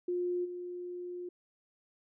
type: tone with level steps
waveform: sine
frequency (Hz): 355.6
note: F4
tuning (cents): +31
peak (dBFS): -30 / -38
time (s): 0.08-1.29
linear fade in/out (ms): 5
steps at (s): 0.44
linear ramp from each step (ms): 20
effects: none